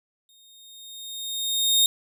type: tone with exponential growth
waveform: sawtooth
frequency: 3700 Hz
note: A#7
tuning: 14 cents flat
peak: -12 dBFS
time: 0.29-1.86 s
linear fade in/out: 1 ms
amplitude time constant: 340 ms
effects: none

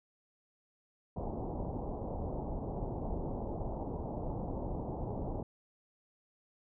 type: low-pass noise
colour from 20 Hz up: pink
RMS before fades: -38 dBFS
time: 1.16-5.43 s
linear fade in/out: 5 ms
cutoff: 890 Hz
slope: 48 dB/octave
effects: none

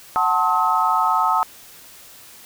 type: chord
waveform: sine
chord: F# diminished seventh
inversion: none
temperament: just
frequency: 740 / 888 / 1065.6 / 1278.7 Hz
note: F#5 / A5 / C6 / Eb6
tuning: 0 / +16 / +31 / +47 cents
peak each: -23 / -20 / -24 / -19 dBFS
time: 0.16-1.43 s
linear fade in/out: 0 ms
effects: white hiss -44 dBFS RMS until 2.45 s

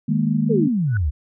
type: chord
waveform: sine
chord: D# suspended fourth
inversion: none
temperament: equal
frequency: 155.56 / 207.7 / 233.1 Hz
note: D#3 / G#3 / A#3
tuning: 0 / 0 / 0 cents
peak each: -21 dBFS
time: 0.08-0.68 s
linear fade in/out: 10 ms
type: exponential sweep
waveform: sine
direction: down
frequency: 493.9 to 65.41 Hz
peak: -17 dBFS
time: 0.49-1.11 s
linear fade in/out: 20 ms
type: tone with exponential growth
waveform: sine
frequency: 1480 Hz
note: F#6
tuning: in tune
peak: -24 dBFS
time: 0.87-0.97 s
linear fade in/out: 2 ms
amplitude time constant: 21 ms
effects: none

